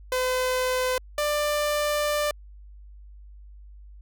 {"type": "tone pair in turn", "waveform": "sawtooth", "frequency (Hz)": [509, 592.8], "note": ["C5", "D5"], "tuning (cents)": [-48, 16], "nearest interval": "minor third", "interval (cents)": 264, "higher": "second", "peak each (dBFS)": -19, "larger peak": "neither", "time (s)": [[0.12, 0.98], [1.18, 2.31]], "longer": "second", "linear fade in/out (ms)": 2, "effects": ["added 50 Hz sine -43 dBFS peak until 4.01 s"]}